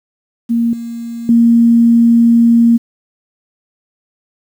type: tone with level steps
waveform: sine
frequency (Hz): 233.1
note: A#3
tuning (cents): 0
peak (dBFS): -10 / -21 / -5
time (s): 0.49-2.78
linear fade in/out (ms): 20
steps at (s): 0.73 / 1.29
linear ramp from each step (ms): 2
effects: 7-bit